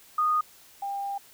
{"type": "tone pair in turn", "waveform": "sine", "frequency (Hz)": [1234, 797.5], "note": ["D#6", "G5"], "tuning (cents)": [-15, 30], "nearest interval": "minor sixth", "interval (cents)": 755, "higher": "first", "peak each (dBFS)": [-21, -29], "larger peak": "first", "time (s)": [[0.18, 0.41], [0.82, 1.18]], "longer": "second", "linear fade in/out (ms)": 5, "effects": ["white hiss -54 dBFS RMS until 1.33 s"]}